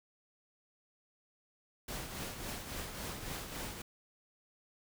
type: noise with tremolo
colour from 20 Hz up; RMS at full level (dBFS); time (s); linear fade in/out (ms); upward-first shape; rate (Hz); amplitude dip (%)
pink; -40; 1.88-3.82; 5; triangle; 3.6; 55
effects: none